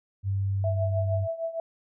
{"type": "tone", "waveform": "sine", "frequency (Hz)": 98, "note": "G2", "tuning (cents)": 0, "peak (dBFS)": -24, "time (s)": [0.23, 1.28], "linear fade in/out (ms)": 50}
{"type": "tone with tremolo", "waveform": "sine", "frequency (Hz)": 659.3, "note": "E5", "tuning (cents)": 0, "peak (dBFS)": -25, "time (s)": [0.64, 1.6], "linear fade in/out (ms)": 2, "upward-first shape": "triangle", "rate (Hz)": 6.5, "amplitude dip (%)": 85}
{"effects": []}